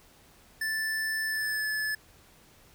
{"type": "tone with pitch glide", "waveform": "square", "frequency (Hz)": [1760, 1727.8], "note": ["A6", "A6"], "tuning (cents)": [0, -32], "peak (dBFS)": -29, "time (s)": [0.61, 1.95], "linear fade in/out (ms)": 5, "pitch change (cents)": -32, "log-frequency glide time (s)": [1.26, 1.66], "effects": ["pink hiss -58 dBFS RMS until 2.74 s"]}